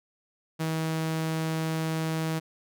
sawtooth tone, 160.2 Hz, E3, 49 cents flat, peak -23 dBFS, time 0.59-2.4 s, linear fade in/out 20 ms, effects none

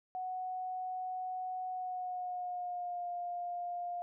sine tone with pitch glide, 740 to 704.5 Hz, F#5 to F5, 0 to +15 cents, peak -36 dBFS, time 0.15-4.02 s, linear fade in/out 0 ms, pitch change -85 cents, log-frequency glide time 1.69-3.08 s, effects none

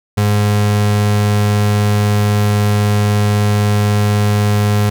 35% pulse tone, 103.83 Hz, G#2, in tune, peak -9 dBFS, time 0.17-4.9 s, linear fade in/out 10 ms, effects none

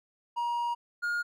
triangle tone pair in turn, 950 / 1423.4 Hz, A#5 / F6, +33 / +33 cents, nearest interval perfect fifth, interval 700 cents, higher second, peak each -26 dBFS, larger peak neither, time 0.36-0.75 / 1.02-1.23 s, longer first, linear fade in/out 20 ms, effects none

